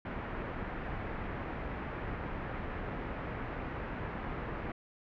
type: low-pass noise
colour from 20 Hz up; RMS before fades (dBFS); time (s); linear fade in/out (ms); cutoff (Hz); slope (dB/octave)
pink; -39; 0.05-4.72; 5; 2100; 24
effects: none